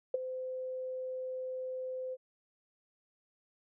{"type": "tone with ADSR envelope", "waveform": "sine", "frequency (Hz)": 514, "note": "C5", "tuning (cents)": -31, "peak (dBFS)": -24, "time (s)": [0.14, 2.17], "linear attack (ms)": 4, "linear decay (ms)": 17, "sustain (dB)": -12, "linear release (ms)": 40, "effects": []}